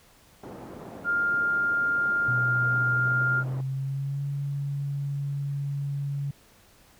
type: band-pass noise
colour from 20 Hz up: pink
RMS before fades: -42 dBFS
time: 0.43-3.61 s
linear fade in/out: 5 ms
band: 150 to 790 Hz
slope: 12 dB/octave
type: tone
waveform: sine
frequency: 1403 Hz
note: F6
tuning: 8 cents sharp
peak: -22 dBFS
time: 1.04-3.44 s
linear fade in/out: 50 ms
type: tone with pitch glide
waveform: sine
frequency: 123.47 to 141.01 Hz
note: B2 to C#3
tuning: 0 to +30 cents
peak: -27 dBFS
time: 2.28-6.31 s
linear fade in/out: 5 ms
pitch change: +230 cents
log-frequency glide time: 2.91-4.24 s
effects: pink hiss -57 dBFS RMS until 6.99 s